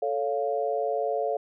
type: chord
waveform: sine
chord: A augmented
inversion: none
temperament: equal with one note detuned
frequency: 440 / 559.5 / 698.5 Hz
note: A4 / C#5 / E#5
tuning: 0 / +16 / 0 cents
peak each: -29 dBFS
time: 0.02-1.37 s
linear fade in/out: 5 ms
effects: none